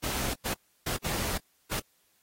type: noise bursts at uneven times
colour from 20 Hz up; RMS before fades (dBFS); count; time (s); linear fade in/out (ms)
pink; -32; 5; 0.03-0.34 / 0.45-0.54 / 0.86-0.97 / 1.04-1.38 / 1.71-1.8; 10
effects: white hiss -69 dBFS RMS until 2.22 s + AAC 48 kbps